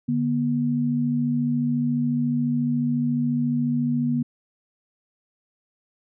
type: tone pair together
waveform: sine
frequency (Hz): 146.83 / 241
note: D3 / B3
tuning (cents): 0 / -42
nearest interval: major sixth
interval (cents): 858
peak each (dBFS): -26 / -21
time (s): 0.08-4.23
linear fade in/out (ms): 10
effects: none